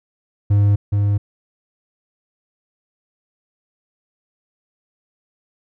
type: tone with echo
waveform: triangle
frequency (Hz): 101.9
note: G#2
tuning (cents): -32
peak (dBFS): -9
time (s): 0.5-0.76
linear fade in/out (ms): 10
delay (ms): 420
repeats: 1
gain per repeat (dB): -3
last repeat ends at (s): 1.18
effects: none